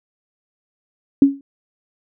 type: tone with exponential decay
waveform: sine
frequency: 277.2 Hz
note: C#4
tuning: in tune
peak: -3 dBFS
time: 1.22-1.41 s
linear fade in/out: 2 ms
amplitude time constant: 40 ms
effects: none